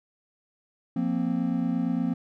triangle chord, F suspended fourth, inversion none, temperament equal, 174.61 / 233.1 / 261.6 Hz, F3 / Bb3 / C4, 0 / 0 / 0 cents, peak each -27 / -26 / -26 dBFS, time 0.96-2.14 s, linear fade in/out 5 ms, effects none

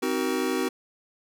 square chord, C half-diminished seventh, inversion none, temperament just, 261.6 / 314 / 376.7 / 470.9 Hz, C4 / Eb4 / Gb4 / Bb4, 0 / +16 / +31 / +18 cents, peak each -30 / -32 / -29 / -33 dBFS, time 0.02-0.69 s, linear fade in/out 10 ms, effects none

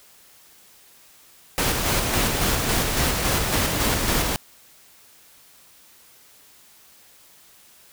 pink noise with tremolo, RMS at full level -21 dBFS, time 1.58-4.36 s, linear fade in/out 0 ms, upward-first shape square, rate 3.6 Hz, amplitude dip 30%, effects white hiss -52 dBFS RMS until 7.92 s

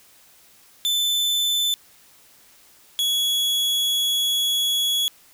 40% pulse tone pair in turn, 3520 / 3360 Hz, A7 / G#7, 0 / +19 cents, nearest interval minor second, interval 81 cents, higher first, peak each -18 dBFS, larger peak neither, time 0.85-1.74 / 2.99-5.08 s, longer second, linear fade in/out 0 ms, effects white hiss -53 dBFS RMS until 5.33 s

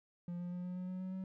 triangle tone with pitch steps, 174.5 / 176.43 / 178.37 / 180.34 / 182.33 / 184.34 / 186.38 / 188.43 Hz, F3 / F3 / F3 / F#3 / F#3 / F#3 / F#3 / F#3, -1 / +18 / +37 / -44 / -25 / -6 / +13 / +32 cents, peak -37 dBFS, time 0.28-1.24 s, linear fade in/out 2 ms, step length 120 ms, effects none

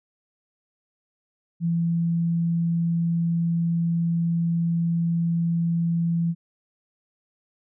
sine tone, 168.3 Hz, E3, 36 cents sharp, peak -20 dBFS, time 1.6-6.35 s, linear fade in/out 50 ms, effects none

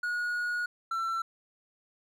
triangle tone pair in turn, 1449 / 1344.3 Hz, F#6 / E6, -37 / +34 cents, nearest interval minor second, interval 129 cents, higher first, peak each -27 dBFS, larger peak neither, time 0.03-0.66 / 0.91-1.22 s, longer first, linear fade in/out 5 ms, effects none

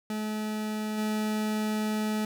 40% pulse tone with level steps, 214.5 Hz, A3, 44 cents flat, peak -29 / -26 dBFS, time 0.1-2.25 s, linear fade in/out 2 ms, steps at 0.97 s, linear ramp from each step 20 ms, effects none

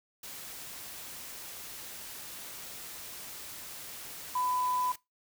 sine tone in noise, 1000 Hz, B5, 21 cents sharp, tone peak -28 dBFS, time 4.35-4.92 s, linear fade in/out 5 ms, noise white, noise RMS -44 dBFS, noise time 0.23-4.96 s, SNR +13 dB, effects noise-tail reverb RT60 0.2 s tail -21 dB re dry

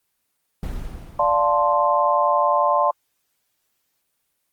brown noise with exponential decay, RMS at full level -27 dBFS, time 0.63-2.34 s, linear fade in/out 2 ms, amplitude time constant 370 ms
sine chord, D minor seventh, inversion none, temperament equal, 587.3 / 698.5 / 880 / 1046.5 Hz, D5 / F5 / A5 / C6, 0 / 0 / 0 / 0 cents, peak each -21 / -23 / -22 / -19 dBFS, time 1.19-2.91 s, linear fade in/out 5 ms
effects white hiss -72 dBFS RMS until 4.52 s + Opus 24 kbps

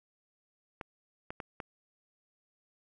clicks, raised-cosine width 0.5 ms, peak -24 dBFS, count 4, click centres 0.812 / 1.305 / 1.402 / 1.602 s, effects none

